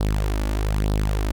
sawtooth tone with flanger, 51.7 Hz, G#1, 7 cents flat, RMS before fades -22 dBFS, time 0-1.32 s, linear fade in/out 10 ms, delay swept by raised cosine 0.21 to 3.51 ms, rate 1.1 Hz, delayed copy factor +0.65, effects none

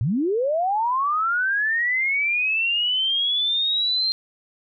sine linear sweep, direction up, 98 to 4186 Hz, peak -19 dBFS, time 0.01-4.12 s, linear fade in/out 0 ms, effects none

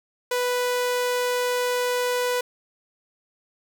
sawtooth tone, 493.9 Hz, B4, in tune, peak -18 dBFS, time 0.31-2.41 s, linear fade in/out 5 ms, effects 8-bit

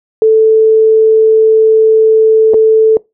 sine tone with dropouts, 440.2 Hz, A4, 1 cent sharp, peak -3 dBFS, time 0.22-2.97 s, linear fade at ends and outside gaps 1 ms, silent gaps 2.536-2.542 s, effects noise-tail reverb RT60 0.2 s tail -22 dB re dry

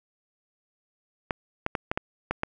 clicks, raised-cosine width 0.5 ms, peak -11 dBFS, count 7, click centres 1.308 / 1.664 / 1.752 / 1.915 / 1.975 / 2.31 / 2.434 s, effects none

